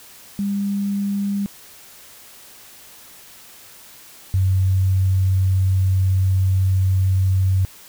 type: tone pair in turn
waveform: sine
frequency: 200.4 / 94.58 Hz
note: G3 / F#2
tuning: +38 / +39 cents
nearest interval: octave + minor second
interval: 1299 cents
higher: first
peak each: -19 / -14 dBFS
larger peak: second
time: 0.39-1.46 / 4.34-7.65 s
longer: second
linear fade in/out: 0 ms
effects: white hiss -44 dBFS RMS until 7.88 s